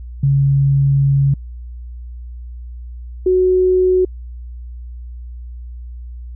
sine tone pair in turn, 138.59 / 369.1 Hz, C#3 / F#4, 0 / -4 cents, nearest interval octave + perfect fourth, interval 1696 cents, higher second, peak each -10 dBFS, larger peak neither, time 0.23-1.34 / 3.26-4.05 s, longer first, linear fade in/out 5 ms, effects added 60 Hz sine -28 dBFS peak until 6.35 s

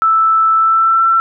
sine tone with pitch glide, 1318.5 to 1343.1 Hz, E6 to E6, 0 to +32 cents, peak -8 dBFS, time 0.02-1.2 s, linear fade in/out 0 ms, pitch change +32 cents, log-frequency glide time 0.56-1.05 s, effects none

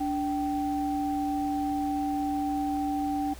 sine tone pair together, 290.7 / 776 Hz, D4 / G5, -18 / -18 cents, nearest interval octave + perfect fourth, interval 1700 cents, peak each -28 / -30 dBFS, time 0-3.34 s, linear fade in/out 10 ms, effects added 64 Hz sine -45 dBFS peak until 3.39 s + pink hiss -48 dBFS RMS until 3.39 s

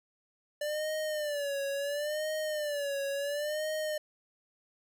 square tone with vibrato, 587.3 Hz, D5, in tune, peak -32 dBFS, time 0.61-3.98 s, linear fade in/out 5 ms, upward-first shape sine, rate 0.72 Hz, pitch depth 99 cents each way, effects none

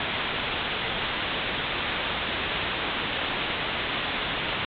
white low-pass noise, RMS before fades -29 dBFS, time 0-4.65 s, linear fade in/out 2 ms, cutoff 3700 Hz, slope 96 dB/octave, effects AAC 48 kbps

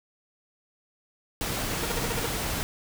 pink noise, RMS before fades -30 dBFS, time 1.41-2.63 s, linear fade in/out 0 ms
sawtooth tone bursts, 466.2 Hz, A#4, in tune, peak -24 dBFS, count 7, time 1.83-2.262 s, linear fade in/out 5 ms, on 24 ms, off 44 ms
effects none

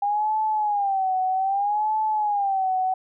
sine tone with vibrato, 805 Hz, G5, 46 cents sharp, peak -20 dBFS, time 0.02-2.94 s, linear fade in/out 5 ms, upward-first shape sine, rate 0.63 Hz, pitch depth 130 cents each way, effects none

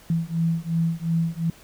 sine beating tone pair, 164.2 / 167 Hz, E3 / E3, -6 / +23 cents, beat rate 2.8 Hz, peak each -24 dBFS, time 0.1-1.5 s, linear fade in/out 2 ms, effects pink hiss -50 dBFS RMS until 1.63 s

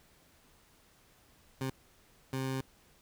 20% pulse tone bursts at uneven times, 132.4 Hz, C3, 21 cents sharp, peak -28 dBFS, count 2, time 1.61-1.7 / 2.33-2.61 s, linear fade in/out 2 ms, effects pink hiss -64 dBFS RMS until 3.01 s

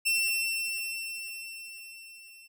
sawtooth tone with level ramp, 2698 Hz, E7, 40 cents sharp, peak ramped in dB -20 to -47 dBFS, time 0.05-2.48 s, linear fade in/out 20 ms, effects none

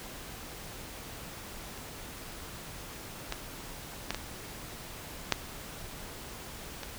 clicks, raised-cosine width 0.2 ms, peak -29 / -15 / -13 / -16 / -6 / -22 dBFS, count 6, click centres 1.776 / 3.324 / 4.106 / 4.146 / 5.323 / 6.833 s, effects pink hiss -44 dBFS RMS until 6.98 s

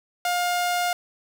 sawtooth tone, 709 Hz, F5, 26 cents sharp, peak -18 dBFS, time 0.25-0.93 s, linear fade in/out 2 ms, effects none

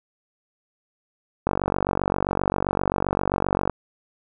click train, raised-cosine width 1 ms, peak -7 dBFS, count 107, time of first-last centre 1.47-3.697 s, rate 47.6 Hz, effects none

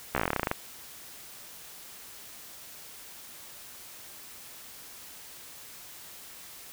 slowing click train, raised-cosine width 0.5 ms, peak -11 dBFS, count 15, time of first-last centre 0.15-0.514 s, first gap 14 ms, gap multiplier 1.09, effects white hiss -47 dBFS RMS until 6.72 s

